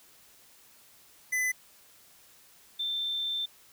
square / sine tone pair in turn, 2011 / 3562 Hz, B6 / A7, +31 / +21 cents, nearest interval minor seventh, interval 990 cents, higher second, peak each -27 / -29 dBFS, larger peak first, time 1.32-1.52 / 2.79-3.46 s, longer second, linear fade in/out 10 ms, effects white hiss -58 dBFS RMS until 3.72 s

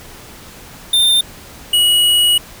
square tone pair in turn, 3606 / 2912 Hz, A7 / F#7, +42 / -28 cents, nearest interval major third, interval 370 cents, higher first, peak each -10 dBFS, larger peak neither, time 0.93-1.21 / 1.73-2.38 s, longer second, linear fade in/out 5 ms, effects pink hiss -37 dBFS RMS until 2.6 s

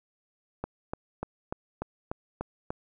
click train, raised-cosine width 1 ms, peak -18 dBFS, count 8, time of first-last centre 0.64-2.705 s, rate 3.39 Hz, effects none

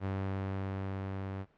sawtooth tone with level ramp, 96.6 Hz, G2, 25 cents flat, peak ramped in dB -28 to -33 dBFS, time 0-1.46 s, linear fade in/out 50 ms, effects pink hiss -68 dBFS RMS until 1.57 s + low-pass 2000 Hz 12 dB/octave

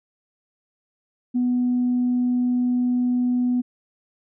sine tone, 247.2 Hz, B3, 2 cents sharp, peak -17 dBFS, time 1.34-3.62 s, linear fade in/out 20 ms, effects tanh soft clip ceiling -14 dBFS

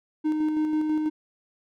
triangle tone with tremolo, 308.2 Hz, D#4, 16 cents flat, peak -19 dBFS, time 0.24-1.1 s, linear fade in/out 20 ms, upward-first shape square, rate 6.1 Hz, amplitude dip 30%, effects none

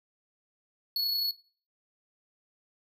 square tone with amplitude modulation, 4382 Hz, C#8, 21 cents flat, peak -27 dBFS, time 0.96-1.31 s, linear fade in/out 2 ms, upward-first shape sine, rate 31.4 Hz, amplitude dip 35%, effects noise-tail reverb RT60 0.4 s tail -17 dB re dry

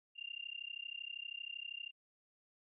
sine tone with amplitude modulation, 2794 Hz, F7, in tune, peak -39 dBFS, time 0.15-1.92 s, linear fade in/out 50 ms, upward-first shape sine, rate 32.7 Hz, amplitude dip 100%, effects none

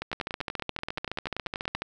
two click trains, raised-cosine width 0.3 ms, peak -16 / -15 dBFS, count 19 / 25, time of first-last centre 0.02-1.751 / 0.13-1.82 s, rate 10.4 / 14.2 Hz, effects none

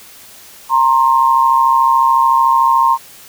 sine tone pair together, 926.3 / 1060 Hz, A#5 / C6, -11 / +22 cents, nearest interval major second, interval 233 cents, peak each -11 dBFS, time 0.69-2.98 s, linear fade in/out 50 ms, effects white hiss -39 dBFS RMS until 3.28 s

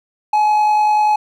triangle tone with amplitude modulation, 847 Hz, G#5, 34 cents sharp, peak -8 dBFS, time 0.33-1.16 s, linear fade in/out 5 ms, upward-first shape sine, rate 50.2 Hz, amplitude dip 25%, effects none

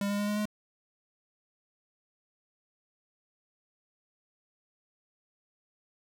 square tone with pitch steps, 201.1 / 203.4 / 205.8 / 208.2 / 210.6 Hz, G3 / G#3 / G#3 / G#3 / G#3, +44 / -36 / -16 / +5 / +24 cents, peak -29 dBFS, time 0.01-0.455 s, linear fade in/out 2 ms, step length 89 ms, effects none

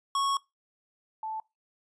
square / sine tone pair in turn, 1104 / 876.2 Hz, C#6 / A5, -7 / -7 cents, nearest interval major third, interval 400 cents, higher first, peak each -26 / -32 dBFS, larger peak first, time 0.15-0.37 / 1.23-1.4 s, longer first, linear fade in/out 2 ms, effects noise-tail reverb RT60 0.2 s tail -22 dB re dry + resampled to 22050 Hz

